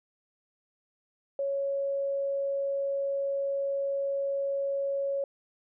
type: tone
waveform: sine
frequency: 554.4 Hz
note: C#5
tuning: in tune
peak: -27 dBFS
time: 1.39-5.24 s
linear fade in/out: 2 ms
effects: none